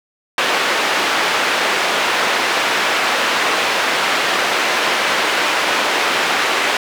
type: band-pass noise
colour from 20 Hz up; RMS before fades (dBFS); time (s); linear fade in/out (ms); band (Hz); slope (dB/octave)
white; -17; 0.38-6.77; 2; 360 to 2500; 12
effects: none